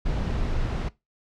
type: noise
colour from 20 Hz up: brown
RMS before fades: -26 dBFS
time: 0.05-0.89 s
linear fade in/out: 10 ms
effects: noise-tail reverb RT60 0.2 s tail -19 dB re dry + low-pass 5000 Hz 12 dB/octave